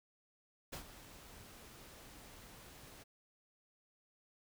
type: noise with ADSR envelope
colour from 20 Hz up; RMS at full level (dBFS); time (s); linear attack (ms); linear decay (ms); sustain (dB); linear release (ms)
pink; -44; 0.72-3.04; 15; 93; -12; 17
effects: none